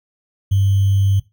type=tone with sample-and-hold; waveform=sine; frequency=98 Hz; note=G2; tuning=in tune; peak=-12 dBFS; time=0.51-1.2 s; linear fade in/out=10 ms; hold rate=3150 Hz; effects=noise-tail reverb RT60 0.2 s tail -17 dB re dry